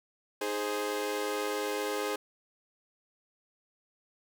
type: chord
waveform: sawtooth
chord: Ab major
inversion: second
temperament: equal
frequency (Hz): 311.1 / 415.3 / 523.3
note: Eb4 / Ab4 / C5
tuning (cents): 0 / 0 / 0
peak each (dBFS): -35 / -29 / -32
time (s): 0.41-2.16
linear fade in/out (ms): 5
effects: none